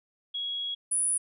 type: tone pair in turn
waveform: sine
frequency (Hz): 3322 / 9812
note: G#7 / D#9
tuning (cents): 0 / -25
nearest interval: octave + perfect fifth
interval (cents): 1875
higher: second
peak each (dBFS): -30 / -24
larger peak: second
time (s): 0.34-0.75 / 0.91-1.18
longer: first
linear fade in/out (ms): 10
effects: none